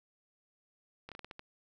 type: slowing click train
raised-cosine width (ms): 0.3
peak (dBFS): -29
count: 7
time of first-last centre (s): 1.09-1.394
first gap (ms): 27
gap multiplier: 1.25
effects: none